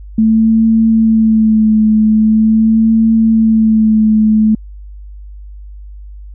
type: tone with vibrato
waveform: sine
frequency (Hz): 220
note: A3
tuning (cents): 0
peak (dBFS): -6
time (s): 0.18-4.55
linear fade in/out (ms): 5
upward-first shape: sine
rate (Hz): 0.43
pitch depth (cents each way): 31
effects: added 50 Hz sine -28 dBFS peak until 6.34 s